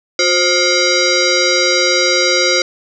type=tone with frequency modulation; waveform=sine; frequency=2132 Hz; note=C7; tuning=32 cents sharp; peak=-10 dBFS; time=0.19-2.62 s; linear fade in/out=2 ms; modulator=886 Hz; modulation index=4.1; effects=none